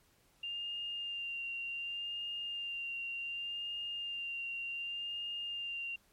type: tone with vibrato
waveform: sine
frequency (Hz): 2794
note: F7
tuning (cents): 0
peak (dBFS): -37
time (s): 0.43-5.96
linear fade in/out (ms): 5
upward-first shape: sine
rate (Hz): 0.67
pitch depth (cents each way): 20
effects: pink hiss -69 dBFS RMS until 6.12 s + MP3 64 kbps